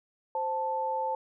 sine tone pair together, 523.3 / 880.1 Hz, C5 / A5, 0 / 0 cents, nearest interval major sixth, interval 900 cents, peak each -33 / -29 dBFS, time 0.35-1.15 s, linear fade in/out 2 ms, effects none

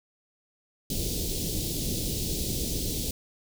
pink band-stop noise, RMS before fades -30 dBFS, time 0.9-3.11 s, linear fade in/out 2 ms, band 450 to 3600 Hz, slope 24 dB/octave, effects none

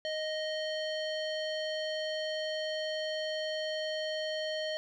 square tone with low-pass filter, 622.3 Hz, D#5, in tune, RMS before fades -35 dBFS, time 0.05-4.77 s, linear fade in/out 0 ms, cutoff 3900 Hz, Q 4.5, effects none

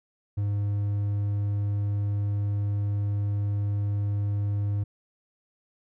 triangle tone, 102 Hz, G#2, 31 cents flat, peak -22 dBFS, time 0.37-4.84 s, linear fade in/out 10 ms, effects none

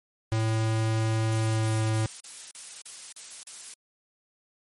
square tone with pitch glide, 111.1 to 110.08 Hz, A2 to A2, +17 to +1 cents, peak -24 dBFS, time 0.32-2.06 s, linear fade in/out 0 ms, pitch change -16 cents, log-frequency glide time 1.36-1.79 s
blue noise bursts, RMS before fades -39 dBFS, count 8, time 1.32-3.739 s, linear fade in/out 2 ms, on 270 ms, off 37 ms
effects MP3 48 kbps

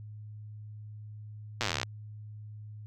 slowing click train, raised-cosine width 0.2 ms, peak -12 dBFS, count 20, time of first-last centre 1.61-1.831 s, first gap 8 ms, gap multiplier 1.04, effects added 106 Hz sine -42 dBFS peak until 2.86 s

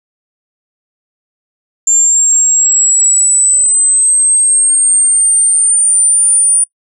sine linear sweep, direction up, 7290 to 9397 Hz, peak -5 dBFS, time 1.87-6.64 s, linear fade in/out 5 ms, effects noise-tail reverb RT60 0.1 s tail -23 dB re dry + tanh soft clip ceiling -3 dBFS

